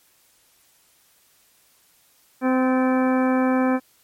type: harmonic tone with a mistuned harmonic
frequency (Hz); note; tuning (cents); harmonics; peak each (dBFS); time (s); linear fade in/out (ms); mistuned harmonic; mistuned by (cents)
258.1; C4; -23; 1 / 2 / 3 / 4 / 5 / 6 / 7 / 9; -18 / -24 / -28 / -30 / -32 / -34 / -35 / -37; 2.41-3.8; 50; 7; -51
effects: white hiss -59 dBFS RMS until 4.03 s + MP3 64 kbps